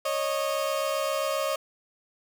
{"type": "tone pair together", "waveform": "30% pulse", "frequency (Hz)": [551, 618.5], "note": ["C#5", "D#5"], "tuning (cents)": [-11, -10], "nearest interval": "major second", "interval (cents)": 201, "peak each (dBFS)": -26, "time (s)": [0.05, 1.56], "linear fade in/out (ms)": 5, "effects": ["9-bit"]}